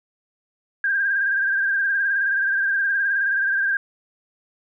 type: tone with vibrato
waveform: sine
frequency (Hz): 1595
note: G6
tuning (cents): +30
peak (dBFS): -18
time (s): 0.84-3.77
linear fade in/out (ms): 2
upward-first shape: sine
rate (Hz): 19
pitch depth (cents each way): 51
effects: none